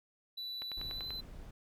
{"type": "tone with pitch glide", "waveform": "triangle", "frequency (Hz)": [3964, 4038], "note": ["B7", "B7"], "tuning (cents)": [6, 38], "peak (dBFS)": -38, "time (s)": [0.37, 1.21], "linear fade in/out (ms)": 10, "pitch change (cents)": 32, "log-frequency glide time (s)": [0.91, 1.08]}
{"type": "click train", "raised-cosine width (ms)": 0.3, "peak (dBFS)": -29, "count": 6, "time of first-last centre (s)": [0.62, 1.105], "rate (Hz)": 10.3}
{"type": "noise", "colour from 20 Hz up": "brown", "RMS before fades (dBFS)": -48, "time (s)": [0.77, 1.51], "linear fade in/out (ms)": 5}
{"effects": []}